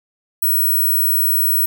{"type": "tone", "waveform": "sine", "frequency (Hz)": 15920, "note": "B9", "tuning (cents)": 13, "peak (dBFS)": -13, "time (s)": [0.42, 1.66], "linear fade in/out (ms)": 5, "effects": []}